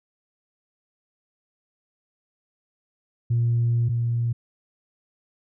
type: tone pair in turn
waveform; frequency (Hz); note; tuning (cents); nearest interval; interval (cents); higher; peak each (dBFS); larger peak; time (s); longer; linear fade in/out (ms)
sine; 117.9 / 117.9; A#2 / A#2; +20 / +20; unison; 0; neither; -17 / -20; first; 3.3-3.89 / 3.89-4.33; first; 10
effects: tanh soft clip ceiling -15 dBFS